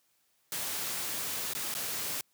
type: noise with dropouts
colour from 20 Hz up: white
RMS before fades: -35 dBFS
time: 0.52-2.21 s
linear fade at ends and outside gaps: 1 ms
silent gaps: 1.535-1.55 / 1.741-1.75 s
effects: white hiss -72 dBFS RMS until 2.33 s + high-pass 80 Hz 12 dB/octave